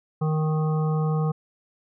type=harmonic tone; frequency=155.56 Hz; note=D#3; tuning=in tune; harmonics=1 / 3 / 5 / 7 / 8; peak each=-21 / -31 / -35 / -38 / -39 dBFS; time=0.21-1.32 s; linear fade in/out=10 ms; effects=none